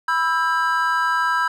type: chord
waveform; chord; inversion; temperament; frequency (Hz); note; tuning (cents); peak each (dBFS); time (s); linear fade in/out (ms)
triangle; E minor; second; equal with one note detuned; 987.8 / 1318.5 / 1605.6; B5 / E6 / G6; 0 / 0 / +41; -20; 0.08-1.48; 5
effects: none